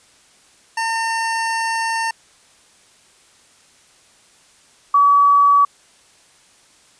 25% pulse / sine tone pair in turn, 907 / 1140.4 Hz, A#5 / C#6, -48 / +49 cents, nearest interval major third, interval 397 cents, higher second, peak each -15 / -9 dBFS, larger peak second, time 0.77-2.11 / 4.94-5.65 s, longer first, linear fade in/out 5 ms, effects white hiss -52 dBFS RMS until 6.99 s + resampled to 22050 Hz

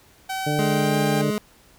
sawtooth tone with pitch glide, 764 to 793.2 Hz, G5 to G5, -45 to +20 cents, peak -22 dBFS, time 0.29-1.22 s, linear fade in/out 10 ms, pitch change +65 cents, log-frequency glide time 0.51-0.98 s
harmonic tone, 148.3 Hz, D3, 17 cents sharp, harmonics 1 / 2 / 3 / 4, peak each -24 / -27 / -29 / -30 dBFS, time 0.46-1.31 s, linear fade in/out 10 ms
25% pulse tone, 210.3 Hz, G#3, 22 cents sharp, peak -19 dBFS, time 0.59-1.38 s, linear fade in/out 0 ms
effects pink hiss -54 dBFS RMS until 1.78 s

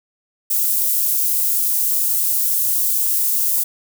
white high-pass noise, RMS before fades -18 dBFS, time 0.5-3.64 s, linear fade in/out 10 ms, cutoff 11000 Hz, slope 12 dB/octave, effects none

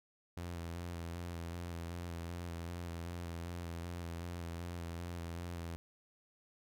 sawtooth tone with vibrato, 85.6 Hz, F2, 34 cents flat, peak -37 dBFS, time 0.37-5.76 s, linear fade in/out 0 ms, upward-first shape square, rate 2.6 Hz, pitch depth 26 cents each way, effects none

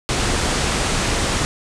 pink low-pass noise, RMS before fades -20 dBFS, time 0.09-1.45 s, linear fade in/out 0 ms, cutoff 9400 Hz, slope 48 dB/octave, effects none

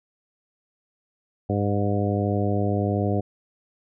harmonic tone with a mistuned harmonic, 101.4 Hz, G#2, 41 cents flat, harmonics 1 / 2 / 3 / 4 / 5 / 6 / 7, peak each -24 / -27 / -29 / -30 / -31 / -32 / -32 dBFS, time 1.49-3.21 s, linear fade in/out 10 ms, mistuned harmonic 7, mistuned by +28 cents, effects none

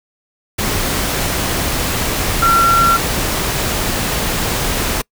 sine tone in noise, 1364 Hz, F6, 41 cents flat, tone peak -9 dBFS, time 2.42-2.97 s, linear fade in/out 10 ms, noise pink, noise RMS -18 dBFS, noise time 0.58-5.02 s, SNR +6 dB, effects noise-tail reverb RT60 0.1 s tail -26 dB re dry

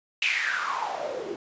white noise with band-pass filter sweep, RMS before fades -29 dBFS, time 0.22-1.36 s, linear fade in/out 2 ms, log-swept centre 2700 to 340 Hz, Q 7.8, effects resampled to 16000 Hz

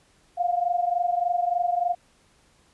sine tone pair together, 698.5 / 721.9 Hz, F5 / F#5, 0 / -43 cents, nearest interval minor second, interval 57 cents, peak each -23 / -26 dBFS, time 0.37-1.95 s, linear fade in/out 20 ms, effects pink hiss -61 dBFS RMS until 2.73 s + resampled to 24000 Hz

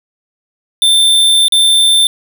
square tone with dropouts, 3563 Hz, A7, 21 cents sharp, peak -7 dBFS, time 0.82-2.07 s, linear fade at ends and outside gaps 1 ms, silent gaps 1.482-1.522 s, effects none

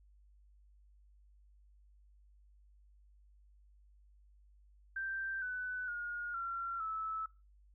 sine tone with pitch steps, 1568 / 1498.1 / 1431.2 / 1367.4 / 1306.4 Hz, G6 / F#6 / F6 / F6 / E6, 0 / +21 / +42 / -37 / -16 cents, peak -36 dBFS, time 4.96-7.26 s, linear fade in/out 5 ms, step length 460 ms, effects noise-tail reverb RT60 0.3 s tail -20 dB re dry + added 50 Hz sine -61 dBFS peak until 7.74 s

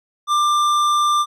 sine tone with tanh clipping, 1188 Hz, D6, 20 cents sharp, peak -16 dBFS, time 0.27-1.26 s, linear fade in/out 50 ms, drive 14 dB, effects none

